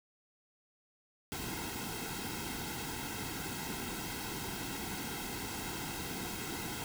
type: noise with comb filter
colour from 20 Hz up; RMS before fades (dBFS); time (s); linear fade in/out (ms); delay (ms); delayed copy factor
pink; -40; 1.32-6.84; 0; 1.7; -0.75
effects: none